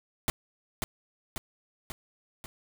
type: noise with echo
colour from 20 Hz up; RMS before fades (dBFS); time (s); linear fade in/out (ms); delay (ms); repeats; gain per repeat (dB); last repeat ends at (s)
pink; -27; 0.28-0.3; 0; 540; 4; -4; 2.46
effects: none